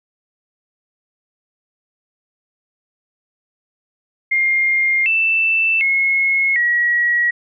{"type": "tone with pitch steps", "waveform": "sine", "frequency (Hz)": [2119, 2657, 2171, 1914], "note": ["C7", "E7", "C#7", "A#6"], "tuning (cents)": [21, 13, -37, 45], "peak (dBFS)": -13, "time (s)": [4.31, 7.31], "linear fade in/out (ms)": 10, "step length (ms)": 750, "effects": []}